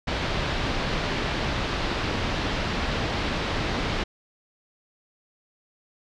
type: low-pass noise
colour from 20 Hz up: pink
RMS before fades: -27 dBFS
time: 0.07-4.04 s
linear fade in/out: 10 ms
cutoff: 4500 Hz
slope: 24 dB/octave
effects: none